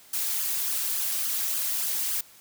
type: noise with flanger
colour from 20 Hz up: blue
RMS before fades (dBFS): -28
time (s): 0.13-2.21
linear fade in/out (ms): 5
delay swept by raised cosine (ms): 0.62 to 3.72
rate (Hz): 3.5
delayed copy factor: +0.85
effects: white hiss -53 dBFS RMS until 2.4 s + high-pass 60 Hz 12 dB/octave